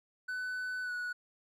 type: tone with pitch glide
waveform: triangle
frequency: 1500 to 1469.1 Hz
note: F#6 to F#6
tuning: +23 to -13 cents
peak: -33 dBFS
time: 0.28-1.13 s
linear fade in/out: 10 ms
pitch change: -36 cents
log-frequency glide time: 0.83-0.92 s
effects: none